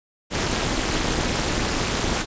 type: noise with amplitude modulation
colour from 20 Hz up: pink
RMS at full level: -19 dBFS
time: 0.3-2.26 s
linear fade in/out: 50 ms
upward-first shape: sine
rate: 284 Hz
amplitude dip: 100%
effects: resampled to 16000 Hz